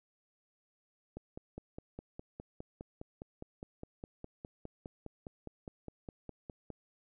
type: click train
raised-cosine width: 2 ms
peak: -30 dBFS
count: 28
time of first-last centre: 1.17-6.703 s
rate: 4.88 Hz
effects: none